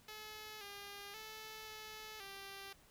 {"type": "tone with pitch steps", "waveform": "5% pulse", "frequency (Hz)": [429.3, 403.2, 435.8, 432.7, 393.1], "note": ["A4", "G4", "A4", "A4", "G4"], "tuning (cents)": [-43, 49, -17, -29, 5], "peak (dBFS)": -37, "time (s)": [0.08, 2.73], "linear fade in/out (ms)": 5, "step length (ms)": 530, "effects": ["pink hiss -66 dBFS RMS until 2.9 s"]}